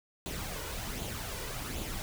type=noise with flanger; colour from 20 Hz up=pink; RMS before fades=-38 dBFS; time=0.26-2.02 s; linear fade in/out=0 ms; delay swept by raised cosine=0.28 to 2.08 ms; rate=1.3 Hz; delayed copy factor=+0.5; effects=none